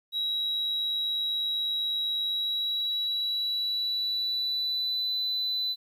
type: tone with pitch glide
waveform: triangle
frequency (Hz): 3864 to 4000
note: B7 to B7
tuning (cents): -39 to +21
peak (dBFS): -24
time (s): 0.12-5.76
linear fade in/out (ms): 50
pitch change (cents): +60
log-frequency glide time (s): 2.2-5.13
effects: tanh soft clip ceiling -23 dBFS + 11-bit